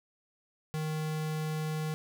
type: tone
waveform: square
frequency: 155.56 Hz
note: D#3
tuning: in tune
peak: -32 dBFS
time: 0.74-1.94 s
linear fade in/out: 0 ms
effects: none